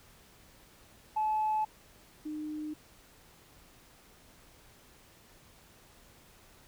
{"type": "tone pair in turn", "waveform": "sine", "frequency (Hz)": [862, 304.8], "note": ["A5", "D#4"], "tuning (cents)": [-36, -36], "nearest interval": "octave + tritone", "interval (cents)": 1800, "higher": "first", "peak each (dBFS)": [-26, -35], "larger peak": "first", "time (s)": [[1.16, 1.65], [2.25, 2.74]], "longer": "neither", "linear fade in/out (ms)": 10, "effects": ["tanh soft clip ceiling -23 dBFS", "pink hiss -59 dBFS RMS until 6.67 s"]}